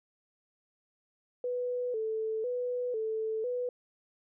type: tone with vibrato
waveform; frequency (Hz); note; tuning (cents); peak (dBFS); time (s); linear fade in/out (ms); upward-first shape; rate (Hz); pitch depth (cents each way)
sine; 466.2; A#4; 0; -30; 1.44-3.69; 2; square; 1; 100
effects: none